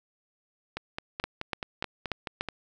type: two click trains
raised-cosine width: 0.3 ms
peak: -17 / -13 dBFS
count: 9 / 5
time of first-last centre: 0.77-2.487 / 1.24-2.41 s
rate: 4.66 / 3.42 Hz
effects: none